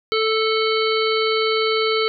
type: harmonic tone with a mistuned harmonic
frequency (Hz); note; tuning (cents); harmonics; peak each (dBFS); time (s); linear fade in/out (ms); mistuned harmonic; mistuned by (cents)
440; A4; 0; 1 / 3 / 5 / 7 / 9 / 10; -19 / -24 / -26 / -27 / -29 / -29; 0.12-2.08; 0; 10; +18
effects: none